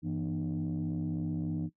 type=tone cluster; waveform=sine; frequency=96.5 / 164.3 / 239.8 / 303.3 Hz; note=G2 / E3 / A#3 / D#4; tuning=-27 / -5 / +49 / -44 cents; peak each=-39 / -32 / -38 / -35 dBFS; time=0.02-1.7 s; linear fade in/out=50 ms; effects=noise-tail reverb RT60 0.1 s tail -18 dB re dry + tanh soft clip ceiling -26 dBFS